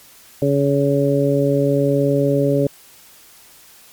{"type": "harmonic tone", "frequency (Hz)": 140.7, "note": "C#3", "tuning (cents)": 26, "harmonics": [1, 2, 3, 4], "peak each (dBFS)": [-19, -19, -19, -19], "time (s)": [0.42, 2.67], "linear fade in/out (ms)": 2, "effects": ["white hiss -46 dBFS RMS until 3.92 s", "MP3 96 kbps"]}